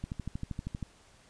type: click train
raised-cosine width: 5 ms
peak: -23 dBFS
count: 11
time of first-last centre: 0.04-0.827 s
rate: 12.7 Hz
effects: pink hiss -60 dBFS RMS until 1.29 s + resampled to 22050 Hz